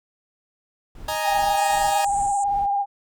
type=noise with tremolo; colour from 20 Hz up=brown; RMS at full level=-37 dBFS; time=0.95-2.66 s; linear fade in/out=2 ms; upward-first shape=sine; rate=2.6 Hz; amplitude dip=100%
type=chord; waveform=sawtooth; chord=D# suspended fourth; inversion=none; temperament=equal; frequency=622.3 / 830.6 / 932.3 Hz; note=D#5 / G#5 / A#5; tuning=0 / 0 / 0 cents; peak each=-24 dBFS; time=1.08-2.05 s; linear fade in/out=5 ms
type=tone with vibrato; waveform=sine; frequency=804 Hz; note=G5; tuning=44 cents sharp; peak=-19 dBFS; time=1.23-2.86 s; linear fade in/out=50 ms; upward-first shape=triangle; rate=18 Hz; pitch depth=38 cents each way
type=band-pass noise; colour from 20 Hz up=pink; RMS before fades=-36 dBFS; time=1.57-2.44 s; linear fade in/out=5 ms; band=7000 to 9000 Hz; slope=96 dB/octave
effects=none